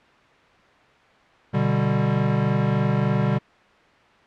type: chord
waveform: square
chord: G major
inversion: first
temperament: equal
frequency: 123.47 / 146.83 / 196 Hz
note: B2 / D3 / G3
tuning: 0 / 0 / 0 cents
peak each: -24 dBFS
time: 1.53-3.39 s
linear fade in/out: 20 ms
effects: white hiss -53 dBFS RMS until 4.26 s + low-pass 2000 Hz 12 dB/octave